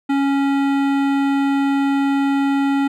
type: tone with hard clipping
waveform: sine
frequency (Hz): 277.2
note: C#4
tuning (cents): 0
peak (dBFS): -17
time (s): 0.09-2.88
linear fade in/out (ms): 10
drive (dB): 16
effects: none